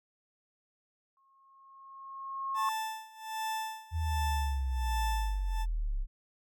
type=tone with exponential growth; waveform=sine; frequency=1082 Hz; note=C#6; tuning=42 cents flat; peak=-27 dBFS; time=1.17-2.69 s; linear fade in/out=1 ms; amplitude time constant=330 ms
type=tone with tremolo; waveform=40% pulse; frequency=880 Hz; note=A5; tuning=in tune; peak=-31 dBFS; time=2.54-5.66 s; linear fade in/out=50 ms; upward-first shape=sine; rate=1.3 Hz; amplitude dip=90%
type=linear sweep; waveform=sine; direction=down; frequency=82.4 to 31.75 Hz; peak=-29 dBFS; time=3.91-6.07 s; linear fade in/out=50 ms
effects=none